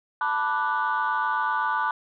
sine chord, B minor seventh, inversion third, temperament equal, 880 / 987.8 / 1174.7 / 1480 Hz, A5 / B5 / D6 / F#6, 0 / 0 / 0 / 0 cents, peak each -27 dBFS, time 0.21-1.91 s, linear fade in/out 2 ms, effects tanh soft clip ceiling -16 dBFS

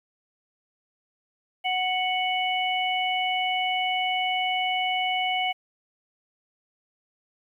harmonic tone, 740 Hz, F#5, in tune, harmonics 1 / 3 / 4, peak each -26 / -28 / -29 dBFS, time 1.64-5.53 s, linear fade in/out 20 ms, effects 10-bit

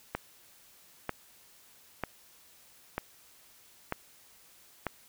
click train, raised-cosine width 0.5 ms, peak -16 dBFS, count 6, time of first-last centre 0.15-4.867 s, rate 1.06 Hz, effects white hiss -59 dBFS RMS until 5.08 s

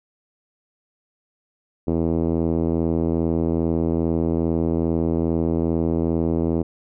5% pulse tone with low-pass filter, 82.41 Hz, E2, in tune, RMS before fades -21 dBFS, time 1.87-6.63 s, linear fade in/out 10 ms, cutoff 340 Hz, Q 1.3, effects none

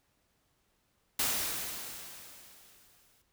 white noise with exponential decay, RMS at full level -29 dBFS, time 1.19-3.22 s, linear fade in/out 5 ms, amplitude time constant 440 ms, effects pink hiss -74 dBFS RMS until 3.32 s

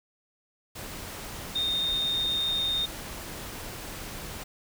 sine tone in noise, 3667 Hz, A#7, 29 cents flat, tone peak -25 dBFS, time 1.55-2.86 s, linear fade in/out 10 ms, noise pink, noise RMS -39 dBFS, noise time 0.75-4.44 s, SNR +11 dB, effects none

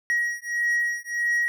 triangle beating tone pair, 1900 / 1901.6 Hz, A#6 / A#6, +33 / +34 cents, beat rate 1.6 Hz, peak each -24 dBFS, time 0.1-1.48 s, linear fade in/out 0 ms, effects none

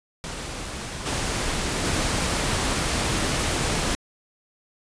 pink noise with level steps, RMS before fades -33 / -26 / -24 dBFS, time 0.24-3.95 s, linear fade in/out 0 ms, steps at 1.05 / 1.83 s, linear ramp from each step 20 ms, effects resampled to 22050 Hz

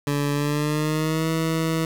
20% pulse tone with pitch glide, 144 to 161.63 Hz, D3 to E3, -34 to -34 cents, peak -16 dBFS, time 0.07-1.85 s, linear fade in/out 2 ms, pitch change +200 cents, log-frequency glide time 0.33-1.3 s, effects 7-bit

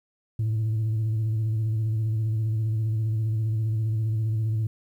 sine tone with vibrato, 110 Hz, A2, in tune, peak -20 dBFS, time 0.39-4.67 s, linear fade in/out 5 ms, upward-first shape square, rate 15 Hz, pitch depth 32 cents each way, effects tanh soft clip ceiling -21 dBFS + 10-bit

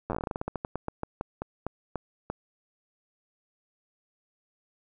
slowing click train, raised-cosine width 1 ms, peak -17 dBFS, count 24, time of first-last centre 0.1-2.3 s, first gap 9 ms, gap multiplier 1.18, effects none

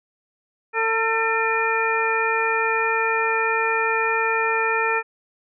harmonic tone with a mistuned harmonic, 449.6 Hz, A4, 37 cents sharp, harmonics 1 / 2 / 3 / 4 / 5, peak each -25 / -25 / -25 / -25 / -25 dBFS, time 0.73-5.03 s, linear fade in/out 50 ms, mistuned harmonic 5, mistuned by +120 cents, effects none

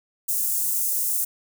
white high-pass noise, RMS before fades -24 dBFS, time 0.28-1.25 s, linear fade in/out 10 ms, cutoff 7400 Hz, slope 24 dB/octave, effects none

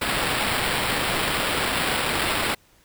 white noise with sample-and-hold, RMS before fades -24 dBFS, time 0.01-2.55 s, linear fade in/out 10 ms, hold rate 6300 Hz, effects pink hiss -58 dBFS RMS until 2.84 s

